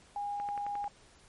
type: tone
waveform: sine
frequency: 816 Hz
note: G#5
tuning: 31 cents flat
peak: -33 dBFS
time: 0.16-0.88 s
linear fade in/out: 2 ms
type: click train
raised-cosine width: 0.5 ms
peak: -30 dBFS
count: 6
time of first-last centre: 0.4-0.842 s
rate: 11.3 Hz
effects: pink hiss -60 dBFS RMS until 1.28 s + MP3 48 kbps